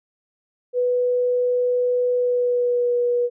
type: tone with pitch glide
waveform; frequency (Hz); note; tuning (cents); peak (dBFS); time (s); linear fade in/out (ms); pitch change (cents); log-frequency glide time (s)
sine; 493.9 to 484.6; B4 to B4; 0 to -33; -17; 0.73-3.3; 50; -33; 2.14-2.95
effects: none